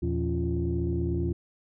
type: tone cluster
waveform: sine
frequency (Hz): 80.2 / 116.5 / 171.6 / 276.3 / 345.6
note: E2 / A#2 / F3 / C#4 / F4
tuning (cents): -47 / -1 / -30 / -6 / -18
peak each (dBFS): -28 / -33 / -32 / -36 / -30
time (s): 0.02-1.33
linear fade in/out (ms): 10
effects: tanh soft clip ceiling -17 dBFS